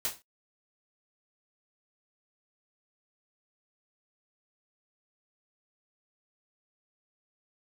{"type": "noise with exponential decay", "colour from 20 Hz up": "white", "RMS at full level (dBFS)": -27, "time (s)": [0.05, 0.22], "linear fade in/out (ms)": 0, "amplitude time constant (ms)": 36, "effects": ["noise-tail reverb RT60 0.1 s tail -17 dB re dry"]}